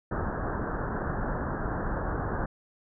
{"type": "low-pass noise", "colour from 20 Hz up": "pink", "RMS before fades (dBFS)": -31, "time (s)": [0.11, 2.46], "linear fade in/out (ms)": 5, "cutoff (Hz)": 1700, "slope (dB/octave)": 96, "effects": []}